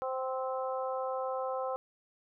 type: harmonic tone with a mistuned harmonic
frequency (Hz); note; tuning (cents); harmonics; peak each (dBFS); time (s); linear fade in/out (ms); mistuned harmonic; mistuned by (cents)
261.2; C4; -3; 2 / 3 / 4 / 5; -34 / -38 / -40 / -42; 0.02-1.76; 0; 3; -16
effects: none